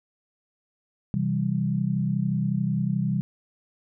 sine chord, C major, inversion none, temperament equal, 130.81 / 164.81 / 196 Hz, C3 / E3 / G3, 0 / 0 / 0 cents, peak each -27 / -27 / -26 dBFS, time 1.14-3.21 s, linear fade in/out 0 ms, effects none

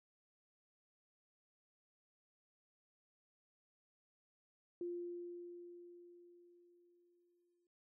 sine tone with exponential decay, 349.2 Hz, F4, in tune, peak -39 dBFS, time 4.81-7.67 s, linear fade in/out 2 ms, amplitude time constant 620 ms, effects none

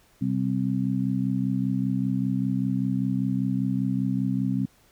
harmonic tone, 65.1 Hz, C2, 8 cents flat, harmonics 2 / 3 / 4, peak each -28 / -26 / -27 dBFS, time 0.21-4.66 s, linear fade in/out 10 ms, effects pink hiss -60 dBFS RMS until 4.91 s

